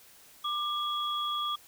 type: tone pair together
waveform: sine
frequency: 1191 / 3338 Hz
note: D6 / G#7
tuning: +24 / +8 cents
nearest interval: octave + tritone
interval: 1784 cents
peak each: -31 / -33 dBFS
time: 0.44-1.56 s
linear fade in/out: 10 ms
effects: white hiss -56 dBFS RMS until 1.67 s